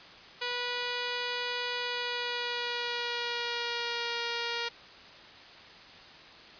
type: tone with pitch glide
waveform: 5% pulse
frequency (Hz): 488.5 to 470.5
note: B4 to A#4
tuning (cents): -19 to +16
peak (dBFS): -19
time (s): 0.41-4.69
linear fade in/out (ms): 10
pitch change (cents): -65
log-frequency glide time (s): 1.77-4.2
effects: white hiss -50 dBFS RMS until 6.59 s + resampled to 11025 Hz